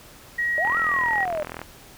sine tone, 1901 Hz, A#6, 33 cents sharp, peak -21 dBFS, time 0.38-1.25 s, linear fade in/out 10 ms
sine exponential two-way sweep, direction up then down, 587.3 to 1400 to 587.3 Hz, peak -24 dBFS, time 0.58-1.43 s, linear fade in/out 0 ms, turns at 0.78 s
click train, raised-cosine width 0.5 ms, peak -17 dBFS, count 41, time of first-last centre 0.65-1.616 s, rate 41.4 Hz
effects pink hiss -47 dBFS RMS until 1.97 s

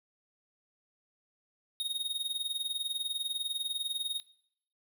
square tone with tremolo, 3729 Hz, A#7, in tune, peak -29 dBFS, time 1.8-4.2 s, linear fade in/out 0 ms, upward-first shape triangle, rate 20 Hz, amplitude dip 85%, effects noise-tail reverb RT60 0.7 s tail -20 dB re dry

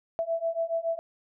sine beating tone pair, 659 / 666.1 Hz, E5 / E5, -1 / +18 cents, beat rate 7.1 Hz, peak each -30 / -29 dBFS, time 0.19-0.99 s, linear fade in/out 0 ms, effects none

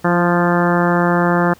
harmonic tone with a mistuned harmonic, 174.61 Hz, F3, in tune, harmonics 1 / 2 / 3 / 4 / 5 / 6 / 7 / 8 / 9 / 10, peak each -16 / -19 / -21 / -22 / -23 / -24 / -24 / -25 / -26 / -26 dBFS, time 0.04-1.54 s, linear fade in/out 10 ms, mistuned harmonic 2, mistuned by -20 cents, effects pink hiss -48 dBFS RMS until 1.59 s

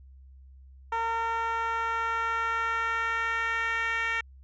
10% pulse tone with band-pass filter sweep, 456.8 Hz, A#4, 35 cents flat, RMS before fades -29 dBFS, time 0.92-4.21 s, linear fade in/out 5 ms, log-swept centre 960 to 2000 Hz, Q 2.3, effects added 66 Hz sine -48 dBFS peak until 4.43 s + resampled to 16000 Hz

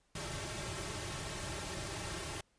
pink noise with comb filter, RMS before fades -41 dBFS, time 0.15-2.41 s, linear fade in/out 5 ms, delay 4.1 ms, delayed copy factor -0.7, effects pink hiss -74 dBFS RMS until 2.58 s + resampled to 22050 Hz

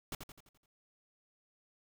pink noise with echo, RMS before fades -40 dBFS, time 0.12-0.15 s, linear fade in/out 2 ms, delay 85 ms, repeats 6, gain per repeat -6 dB, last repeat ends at 0.66 s, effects none

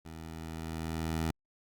15% pulse tone with level ramp, 80.7 Hz, E2, 36 cents flat, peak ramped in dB -38 to -23 dBFS, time 0.05-1.31 s, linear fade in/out 5 ms, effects Opus 48 kbps

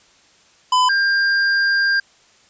square tone pair in turn, 1006 / 1596.9 Hz, B5 / G6, +32 / +32 cents, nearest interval minor sixth, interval 800 cents, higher second, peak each -13 / -15 dBFS, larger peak first, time 0.72-0.89 / 0.89-2 s, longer second, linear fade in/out 5 ms, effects white hiss -53 dBFS RMS until 2.49 s + resampled to 16000 Hz

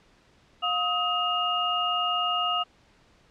sine tone cluster, 713 / 1263 / 2837 Hz, F5 / D#6 / F7, +36 / +26 / +27 cents, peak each -30 / -27 / -27 dBFS, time 0.62-2.64 s, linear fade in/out 20 ms, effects pink hiss -60 dBFS RMS until 3.3 s + low-pass 5000 Hz 12 dB/octave

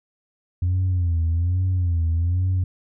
sine tone with vibrato, 87.31 Hz, F2, in tune, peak -16 dBFS, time 0.62-2.64 s, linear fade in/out 5 ms, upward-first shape sine, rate 1.2 Hz, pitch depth 110 cents each way, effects tanh soft clip ceiling -16 dBFS

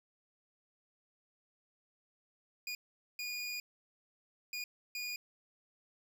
25% pulse tone bursts at uneven times, 2445 Hz, D#7, 31 cents flat, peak -34 dBFS, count 4, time 2.67-2.75 / 3.19-3.6 / 4.53-4.64 / 4.95-5.16 s, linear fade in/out 2 ms, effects none

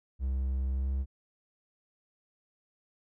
triangle tone with pitch glide, 65.8 to 66.99 Hz, C2 to C2, +10 to +41 cents, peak -26 dBFS, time 0.19-1.06 s, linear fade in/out 50 ms, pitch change +31 cents, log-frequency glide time 0.75-0.88 s, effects none

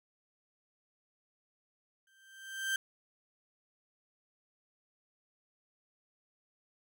35% pulse tone with exponential growth, 1568 Hz, G6, in tune, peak -27 dBFS, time 2.07-2.76 s, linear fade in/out 2 ms, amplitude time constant 150 ms, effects none

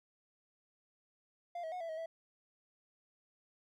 triangle tone with pitch steps, 696 / 642 / 727 / 664 / 635 / 656 Hz, F5 / E5 / F#5 / E5 / D#5 / E5, -6 / -46 / -31 / +12 / +35 / -9 cents, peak -37 dBFS, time 1.55-2.06 s, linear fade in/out 5 ms, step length 85 ms, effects none

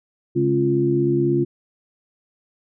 harmonic tone with a mistuned harmonic, 69.3 Hz, C#2, in tune, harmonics 2 / 3 / 4 / 5, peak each -22 / -29 / -24 / -18 dBFS, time 0.35-1.45 s, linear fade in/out 20 ms, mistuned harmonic 4, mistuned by -45 cents, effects none

